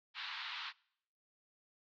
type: band-pass noise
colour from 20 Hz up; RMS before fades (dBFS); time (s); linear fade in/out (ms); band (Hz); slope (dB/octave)
white; -44; 0.14-0.73; 50; 910 to 4200; 48
effects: noise-tail reverb RT60 0.7 s tail -25 dB re dry